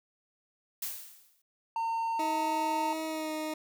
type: noise with exponential decay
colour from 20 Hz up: blue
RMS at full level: -33 dBFS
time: 0.82-1.42 s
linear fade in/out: 5 ms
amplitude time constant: 130 ms
type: tone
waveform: triangle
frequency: 911 Hz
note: A#5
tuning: 40 cents flat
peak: -27 dBFS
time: 1.76-2.93 s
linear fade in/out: 2 ms
type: tone with pitch glide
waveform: 20% pulse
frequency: 317.5 to 310.4 Hz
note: D#4 to D#4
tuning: +35 to -4 cents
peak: -28 dBFS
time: 2.19-3.54 s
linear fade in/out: 5 ms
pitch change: -39 cents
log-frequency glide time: 3.06-3.32 s
effects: none